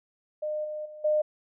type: tone with level steps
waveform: sine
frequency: 608 Hz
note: D#5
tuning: 40 cents flat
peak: -28 / -32 / -41 / -21 dBFS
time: 0.42-1.22 s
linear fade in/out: 10 ms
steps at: 0.64 / 0.85 / 1.04 s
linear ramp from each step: 10 ms
effects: none